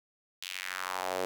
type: tone with high-pass filter sweep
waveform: sawtooth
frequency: 92.5 Hz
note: F#2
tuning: in tune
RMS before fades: -36 dBFS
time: 0.42-1.25 s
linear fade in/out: 0 ms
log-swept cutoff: 3300 to 460 Hz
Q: 2.2
effects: 9-bit